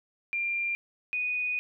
sine tone pair in turn, 2385 / 2479 Hz, D7 / D#7, +26 / -7 cents, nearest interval minor second, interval 67 cents, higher second, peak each -27 dBFS, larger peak neither, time 0.33-0.75 / 1.13-1.59 s, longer second, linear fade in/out 0 ms, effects none

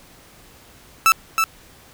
30% pulse tone with echo, 1318.5 Hz, E6, in tune, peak -8 dBFS, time 1.06-1.12 s, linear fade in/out 0 ms, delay 320 ms, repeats 1, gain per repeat -5 dB, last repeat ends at 1.44 s, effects pink hiss -48 dBFS RMS until 1.93 s

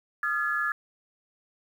sine tone cluster, 1230 / 1374 / 1702 Hz, D#6 / F6 / G#6, -20 / -29 / +42 cents, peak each -32 / -31 / -27 dBFS, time 0.23-0.72 s, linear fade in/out 2 ms, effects 9-bit

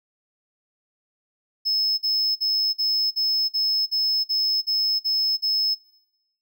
triangle tone bursts, 5200 Hz, E8, 24 cents flat, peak -19 dBFS, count 11, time 1.65-5.75 s, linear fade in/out 20 ms, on 330 ms, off 47 ms, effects noise-tail reverb RT60 0.9 s tail -20 dB re dry

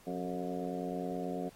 harmonic tone with a mistuned harmonic, 89.5 Hz, F2, 43 cents sharp, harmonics 2 / 3 / 4 / 5 / 6 / 7 / 8, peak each -40 / -40 / -43 / -42 / -45 / -45 / -43 dBFS, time 0.06-1.5 s, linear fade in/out 20 ms, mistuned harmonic 4, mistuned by +56 cents, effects pink hiss -60 dBFS RMS until 1.55 s + AAC 48 kbps

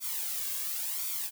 blue noise with flanger, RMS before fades -34 dBFS, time 0-1.31 s, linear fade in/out 50 ms, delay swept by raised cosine 0.86 to 1.85 ms, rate 0.94 Hz, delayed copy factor +0.65, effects none

